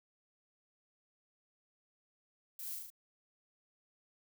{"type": "noise with echo", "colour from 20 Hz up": "violet", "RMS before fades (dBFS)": -45, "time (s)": [2.59, 2.75], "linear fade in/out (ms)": 2, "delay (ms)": 38, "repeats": 4, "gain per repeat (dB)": -2, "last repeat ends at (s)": 2.902, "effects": []}